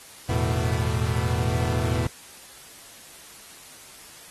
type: chord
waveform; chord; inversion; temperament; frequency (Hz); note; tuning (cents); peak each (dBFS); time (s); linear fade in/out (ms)
40% pulse; E suspended fourth; none; equal; 82.41 / 110 / 123.47; E2 / A2 / B2; 0 / 0 / 0; -26; 0.29-2.07; 5
effects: white hiss -46 dBFS RMS until 4.3 s + AAC 32 kbps